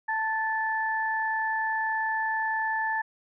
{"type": "tone pair together", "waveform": "sine", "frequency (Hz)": [885, 1749.2], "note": ["A5", "A6"], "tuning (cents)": [10, -11], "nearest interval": "octave", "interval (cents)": 1179, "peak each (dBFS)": [-28, -28], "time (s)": [0.08, 3.02], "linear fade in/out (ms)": 10, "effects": []}